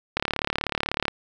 click train, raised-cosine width 0.3 ms, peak -7 dBFS, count 34, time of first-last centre 0.17-1.082 s, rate 36.2 Hz, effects none

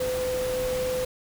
sine tone in noise, 508 Hz, B4, 49 cents sharp, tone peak -25 dBFS, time 0-1.05 s, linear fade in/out 5 ms, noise pink, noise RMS -35 dBFS, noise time 0-1.05 s, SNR +7 dB, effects none

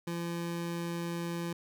25% pulse tone, 170.5 Hz, F3, 41 cents flat, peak -30 dBFS, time 0.07-1.53 s, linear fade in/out 5 ms, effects none

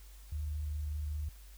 sine tone, 75.1 Hz, D2, 39 cents sharp, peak -34 dBFS, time 0.32-1.29 s, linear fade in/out 5 ms, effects added 50 Hz sine -50 dBFS peak until 1.57 s + white hiss -61 dBFS RMS until 1.57 s

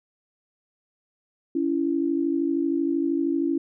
sine tone pair together, 281.5 / 334.4 Hz, C#4 / E4, +27 / +25 cents, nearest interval minor third, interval 298 cents, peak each -24 dBFS, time 1.55-3.58 s, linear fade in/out 5 ms, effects none

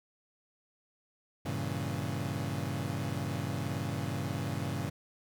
30% pulse chord, G diminished seventh, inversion none, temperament equal, 98 / 116.54 / 138.59 / 164.81 Hz, G2 / Bb2 / Db3 / Fb3, 0 / 0 / 0 / 0 cents, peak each -35 / -37 / -34 / -38 dBFS, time 1.45-4.9 s, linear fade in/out 10 ms, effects none

